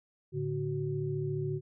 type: tone cluster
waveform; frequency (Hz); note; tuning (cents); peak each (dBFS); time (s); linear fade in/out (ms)
sine; 110.4 / 144.7 / 372.8; A2 / D3 / F#4; +6 / -25 / +13; -38 / -33 / -35; 0.32-1.61; 50
effects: none